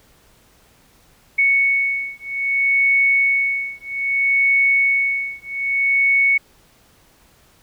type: beating tone pair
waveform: sine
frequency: 2217 / 2217.62 Hz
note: C#7 / C#7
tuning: 0 / 0 cents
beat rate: 0.62 Hz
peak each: -18 dBFS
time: 1.38-6.38 s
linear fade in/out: 10 ms
effects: pink hiss -54 dBFS RMS until 7.62 s